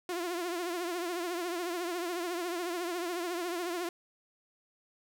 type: tone with vibrato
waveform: sawtooth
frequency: 349.2 Hz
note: F4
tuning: in tune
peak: -29 dBFS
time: 0.09-3.89 s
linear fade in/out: 2 ms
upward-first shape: triangle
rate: 14 Hz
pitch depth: 100 cents each way
effects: none